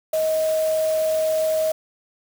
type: tone in noise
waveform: sine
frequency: 631 Hz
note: D#5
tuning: 24 cents sharp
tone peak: -18 dBFS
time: 0.13-1.72 s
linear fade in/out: 5 ms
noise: white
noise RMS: -35 dBFS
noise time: 0.13-1.72 s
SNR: +14 dB
effects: none